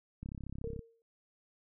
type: click train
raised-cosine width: 5 ms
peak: -30 dBFS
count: 20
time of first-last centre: 0.23-0.792 s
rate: 33.8 Hz
type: tone with exponential decay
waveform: sine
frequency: 458.4 Hz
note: A#4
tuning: 29 cents flat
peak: -35 dBFS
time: 0.64-1.02 s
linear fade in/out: 1 ms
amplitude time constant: 81 ms
effects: none